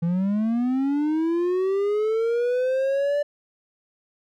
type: linear sweep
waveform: triangle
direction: up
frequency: 164.81 to 587.3 Hz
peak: -18 dBFS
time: 0.02-3.23 s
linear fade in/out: 10 ms
effects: none